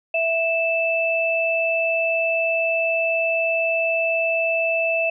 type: tone pair together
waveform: sine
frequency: 659 / 2636 Hz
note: E5 / E7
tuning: -1 / -1 cents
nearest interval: 2 octaves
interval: 2400 cents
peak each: -21 dBFS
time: 0.14-5.1 s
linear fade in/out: 5 ms
effects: none